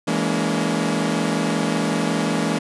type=chord; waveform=sawtooth; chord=A# half-diminished seventh; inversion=second; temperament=equal with one note detuned; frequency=164.81 / 207.7 / 233.1 / 284.5 Hz; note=E3 / G#3 / A#3 / C#4; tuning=0 / 0 / 0 / +45 cents; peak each=-21 dBFS; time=0.07-2.59 s; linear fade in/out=10 ms; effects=resampled to 24000 Hz